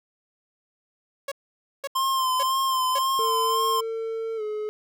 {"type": "tone bursts", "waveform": "sawtooth", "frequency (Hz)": 554.4, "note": "C#5", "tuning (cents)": 0, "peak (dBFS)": -24, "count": 4, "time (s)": [1.28, 2.988], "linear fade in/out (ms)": 5, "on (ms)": 37, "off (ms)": 520}
{"type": "tone with vibrato", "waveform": "square", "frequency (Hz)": 1046.5, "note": "C6", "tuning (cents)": 0, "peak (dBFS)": -22, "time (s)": [1.95, 3.81], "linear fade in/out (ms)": 10, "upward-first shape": "sine", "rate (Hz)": 1.9, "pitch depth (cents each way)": 40}
{"type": "tone with pitch glide", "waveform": "triangle", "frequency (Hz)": [450.2, 425.2], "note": ["A4", "G#4"], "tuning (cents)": [40, 41], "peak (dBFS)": -25, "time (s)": [3.19, 4.69], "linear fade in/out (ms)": 0, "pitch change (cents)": -99, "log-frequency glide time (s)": [4.36, 4.42]}
{"effects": []}